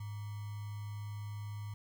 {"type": "tone with sample-and-hold", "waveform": "sine", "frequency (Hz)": 103.83, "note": "G#2", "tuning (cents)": 0, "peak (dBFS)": -39, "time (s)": [0, 1.74], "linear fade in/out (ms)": 5, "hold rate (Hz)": 1050, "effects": []}